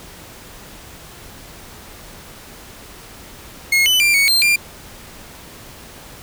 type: tone with pitch steps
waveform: 40% pulse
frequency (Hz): 2160 / 3004 / 2374 / 2226 / 4166 / 2389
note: C#7 / F#7 / D7 / C#7 / C8 / D7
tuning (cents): -45 / +26 / +18 / +7 / -8 / +29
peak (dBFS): -11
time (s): 3.72-4.56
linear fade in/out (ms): 5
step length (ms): 140
effects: pink hiss -39 dBFS RMS until 6.22 s